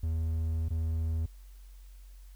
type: tone with dropouts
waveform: triangle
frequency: 80.8 Hz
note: E2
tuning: 34 cents flat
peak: -26 dBFS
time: 0.03-1.26 s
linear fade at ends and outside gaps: 5 ms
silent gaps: 0.686-0.705 s
effects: added 46 Hz sine -47 dBFS peak until 2.35 s + white hiss -65 dBFS RMS until 2.35 s